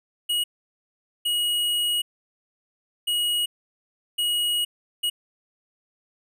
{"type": "tone bursts at uneven times", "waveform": "square", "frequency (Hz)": 2900, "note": "F#7", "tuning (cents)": -35, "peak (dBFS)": -22, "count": 5, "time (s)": [[0.29, 0.44], [1.25, 2.02], [3.07, 3.46], [4.18, 4.65], [5.03, 5.1]], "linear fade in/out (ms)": 10, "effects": []}